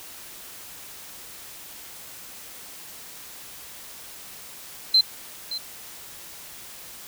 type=tone with echo; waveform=sine; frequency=4101 Hz; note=C8; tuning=36 cents flat; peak=-13 dBFS; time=4.94-5.01 s; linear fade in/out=5 ms; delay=570 ms; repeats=1; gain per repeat=-14 dB; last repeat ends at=5.58 s; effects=white hiss -42 dBFS RMS until 7.07 s